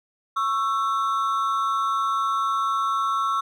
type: ring-modulated tone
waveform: triangle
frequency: 1218 Hz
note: D#6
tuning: 37 cents flat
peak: -16 dBFS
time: 0.36-3.41 s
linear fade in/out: 10 ms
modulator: 112 Hz
effects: none